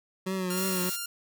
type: tone with vibrato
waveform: 25% pulse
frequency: 185.6 Hz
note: F#3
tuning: 6 cents sharp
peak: -25 dBFS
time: 0.26-0.9 s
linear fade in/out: 10 ms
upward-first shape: triangle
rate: 3.1 Hz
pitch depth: 55 cents each way
type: tone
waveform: 5% pulse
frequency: 1396.9 Hz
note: F6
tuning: in tune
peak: -21 dBFS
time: 0.5-1.06 s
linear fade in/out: 5 ms
type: noise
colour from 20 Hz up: blue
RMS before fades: -35 dBFS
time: 0.56-0.97 s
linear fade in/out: 20 ms
effects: none